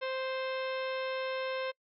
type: harmonic tone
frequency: 523.3 Hz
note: C5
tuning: in tune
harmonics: 1 / 2 / 3 / 4 / 5 / 6 / 7 / 8 / 10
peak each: -34 / -41 / -43 / -45 / -45 / -49 / -49 / -52 / -55 dBFS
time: 0.01-1.72 s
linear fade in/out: 20 ms
effects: noise-tail reverb RT60 0.1 s tail -25 dB re dry